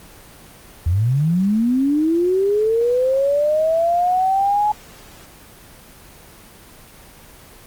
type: linear sweep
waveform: sine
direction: up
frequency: 77.78 to 849 Hz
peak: -14 dBFS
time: 0.86-4.72 s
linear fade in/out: 5 ms
effects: pink hiss -43 dBFS RMS until 7.66 s + Opus 24 kbps